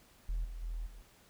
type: tone with level steps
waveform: sine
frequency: 41.2 Hz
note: E1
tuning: in tune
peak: -30 / -40 / -35 / -48 dBFS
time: 0.29-1.02 s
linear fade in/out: 0 ms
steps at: 0.44 / 0.62 / 0.86 s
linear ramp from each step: 10 ms
effects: tanh soft clip ceiling -30 dBFS + pink hiss -63 dBFS RMS until 1.29 s